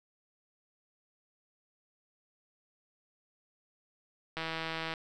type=click train; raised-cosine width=0.3 ms; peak=-20 dBFS; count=93; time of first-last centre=4.37-4.938 s; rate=162 Hz; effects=none